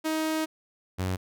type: tone pair in turn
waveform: sawtooth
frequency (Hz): 315.2 / 92.82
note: D#4 / F#2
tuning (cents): +23 / +6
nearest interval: octave + major sixth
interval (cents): 2117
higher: first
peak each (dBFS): -22 / -23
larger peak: first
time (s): 0.04-0.46 / 0.98-1.17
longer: first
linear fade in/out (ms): 20
effects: none